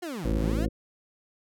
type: linear two-way sweep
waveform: 30% pulse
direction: down then up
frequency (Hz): 370 to 43.65 to 370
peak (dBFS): -30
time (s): 0.02-0.66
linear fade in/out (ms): 10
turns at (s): 0.34
type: harmonic tone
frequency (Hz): 54.5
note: A1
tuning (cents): -16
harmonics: 1 / 2 / 3 / 4 / 5 / 6 / 7 / 9 / 10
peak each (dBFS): -27 / -33 / -35 / -32 / -34 / -34 / -40 / -38 / -40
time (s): 0.24-0.69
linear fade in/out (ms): 20
effects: none